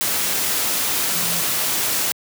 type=tone in noise; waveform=sine; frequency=172 Hz; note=F3; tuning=26 cents flat; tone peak=-32 dBFS; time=1.15-1.4 s; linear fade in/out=0 ms; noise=white; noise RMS=-21 dBFS; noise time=0.01-2.12 s; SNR=-14 dB; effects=high-pass 100 Hz 12 dB/octave